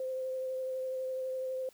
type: tone with vibrato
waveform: sine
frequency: 519 Hz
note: C5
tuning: 14 cents flat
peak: -33 dBFS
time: 0-1.69 s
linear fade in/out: 2 ms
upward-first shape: triangle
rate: 12 Hz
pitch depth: 17 cents each way
effects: white hiss -63 dBFS RMS until 1.73 s